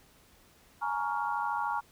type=chord; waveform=sine; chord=Bb minor seventh; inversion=third; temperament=just; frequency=839.1 / 932.3 / 1118.8 / 1398.5 Hz; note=Ab5 / Bb5 / Db6 / F6; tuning=+18 / 0 / +16 / +2 cents; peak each=-34 / -33 / -36 / -37 dBFS; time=0.81-1.81 s; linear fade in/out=20 ms; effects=pink hiss -61 dBFS RMS until 1.91 s